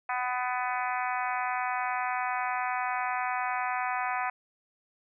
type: harmonic tone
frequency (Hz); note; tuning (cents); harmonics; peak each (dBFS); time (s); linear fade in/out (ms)
249.9; B3; +21; 3 / 4 / 5 / 6 / 7 / 8 / 9 / 10; -32 / -34 / -36 / -38 / -39 / -40 / -41 / -42; 0.09-4.3; 5
effects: none